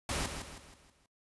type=noise with echo; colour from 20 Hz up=pink; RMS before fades=-34 dBFS; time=0.09-0.26 s; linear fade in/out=2 ms; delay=160 ms; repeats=5; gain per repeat=-7 dB; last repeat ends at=1.06 s; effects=noise-tail reverb RT60 0.1 s tail -20 dB re dry + resampled to 24000 Hz